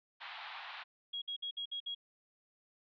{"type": "band-pass noise", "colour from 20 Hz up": "pink", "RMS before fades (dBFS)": -47, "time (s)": [0.2, 0.84], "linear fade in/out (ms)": 20, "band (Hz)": [760, 4000], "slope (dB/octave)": 48}
{"type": "tone bursts", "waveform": "sine", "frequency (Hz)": 3300, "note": "G#7", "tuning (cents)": -12, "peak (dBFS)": -37, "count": 6, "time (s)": [1.13, 1.949], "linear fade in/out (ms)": 10, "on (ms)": 89, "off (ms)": 57}
{"effects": []}